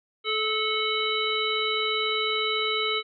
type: harmonic tone with a mistuned harmonic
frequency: 433 Hz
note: A4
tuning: 28 cents flat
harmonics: 1 / 3 / 5 / 7 / 9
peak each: -30 / -30 / -30 / -30 / -30 dBFS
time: 0.24-3.03 s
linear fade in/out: 50 ms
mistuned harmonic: 5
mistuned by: +24 cents
effects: none